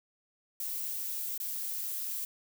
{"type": "noise with dropouts", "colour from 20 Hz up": "violet", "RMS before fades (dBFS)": -36, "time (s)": [0.6, 2.25], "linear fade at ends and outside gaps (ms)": 2, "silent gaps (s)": [1.378, 1.4], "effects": []}